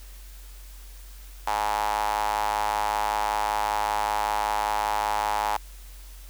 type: tone with high-pass filter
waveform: sawtooth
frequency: 105.2 Hz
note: G#2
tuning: 23 cents sharp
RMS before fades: -26 dBFS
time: 1.47-5.57 s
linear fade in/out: 5 ms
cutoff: 860 Hz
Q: 5.9
effects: added 46 Hz sine -41 dBFS peak until 6.29 s + white hiss -51 dBFS RMS until 6.29 s